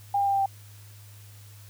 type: tone with pitch steps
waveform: sine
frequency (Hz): 804 / 798.9 / 793.8 / 788.8 / 783.8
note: G5 / G5 / G5 / G5 / G5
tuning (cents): +44 / +33 / +22 / +11 / 0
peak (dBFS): -21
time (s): 0.14-0.46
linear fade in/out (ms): 5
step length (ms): 64
effects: added 103 Hz sine -46 dBFS peak until 1.69 s + white hiss -54 dBFS RMS until 1.69 s